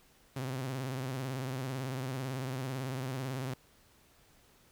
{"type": "tone with vibrato", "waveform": "sawtooth", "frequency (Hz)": 130.81, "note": "C3", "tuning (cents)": 0, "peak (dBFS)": -31, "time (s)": [0.36, 3.54], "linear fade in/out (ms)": 5, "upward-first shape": "sine", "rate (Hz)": 18, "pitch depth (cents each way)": 89, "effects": ["pink hiss -64 dBFS RMS until 4.71 s"]}